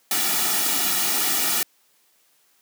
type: noise with comb filter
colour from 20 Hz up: white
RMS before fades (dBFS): -22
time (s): 0.11-1.63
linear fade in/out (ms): 2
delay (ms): 1.9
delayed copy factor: -0.7
effects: white hiss -62 dBFS RMS until 2.61 s + high-pass 200 Hz 12 dB/octave